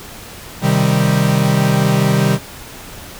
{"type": "chord", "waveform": "45% pulse", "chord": "C minor", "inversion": "none", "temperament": "equal", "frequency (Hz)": [130.81, 155.56, 196], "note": ["C3", "Eb3", "G3"], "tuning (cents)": [0, 0, 0], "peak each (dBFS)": -16, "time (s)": [0.61, 2.39], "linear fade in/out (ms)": 50, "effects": ["pink hiss -34 dBFS RMS until 3.19 s"]}